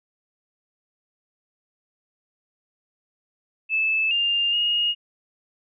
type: tone with pitch steps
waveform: sine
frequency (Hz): 2620 / 2803 / 2862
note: E7 / F7 / F7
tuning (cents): -11 / +6 / +42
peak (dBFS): -19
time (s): 3.69-4.95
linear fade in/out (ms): 50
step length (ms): 420
effects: none